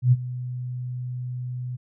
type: tone with ADSR envelope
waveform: sine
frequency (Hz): 124.9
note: B2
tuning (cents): +20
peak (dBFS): -11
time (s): 0.02-1.77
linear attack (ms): 100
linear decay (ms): 37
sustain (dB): -17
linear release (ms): 19
effects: none